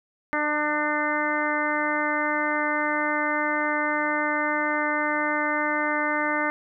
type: harmonic tone with a mistuned harmonic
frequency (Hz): 299.7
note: D4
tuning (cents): +35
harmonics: 1 / 2 / 3 / 4 / 5 / 6 / 7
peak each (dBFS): -30 / -30 / -30 / -30 / -30 / -30 / -30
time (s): 0.33-6.5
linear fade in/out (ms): 0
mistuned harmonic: 7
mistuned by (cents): -19
effects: none